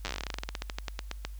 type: slowing click train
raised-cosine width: 0.2 ms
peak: -16 dBFS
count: 26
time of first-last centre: 0.05-1.25 s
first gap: 9 ms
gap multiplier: 1.12
effects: added 50 Hz sine -39 dBFS peak until 1.39 s + white hiss -61 dBFS RMS until 1.39 s